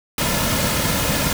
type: noise with comb filter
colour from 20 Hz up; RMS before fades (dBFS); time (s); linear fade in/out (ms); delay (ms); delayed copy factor
pink; -20; 0.18-1.33; 2; 2.6; -0.5
effects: none